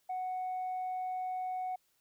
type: tone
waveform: sine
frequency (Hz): 740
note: F#5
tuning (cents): 0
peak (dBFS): -32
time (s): 0.09-1.76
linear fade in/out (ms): 10
effects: tanh soft clip ceiling -32 dBFS + white hiss -74 dBFS RMS until 2 s